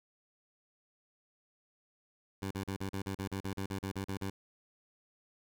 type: tone bursts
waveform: 15% pulse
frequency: 97.1 Hz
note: G2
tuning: 16 cents flat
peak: -29 dBFS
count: 15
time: 2.42-4.3 s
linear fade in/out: 5 ms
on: 88 ms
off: 40 ms
effects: none